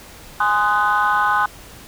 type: chord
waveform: sine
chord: Ab dominant seventh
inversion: none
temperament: just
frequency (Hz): 830.6 / 1038.3 / 1245.9 / 1495.1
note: Ab5 / C6 / Eb6 / Gb6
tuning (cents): 0 / -14 / +2 / +18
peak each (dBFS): -19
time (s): 0.4-1.46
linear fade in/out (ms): 5
effects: tanh soft clip ceiling -8 dBFS + pink hiss -41 dBFS RMS until 1.87 s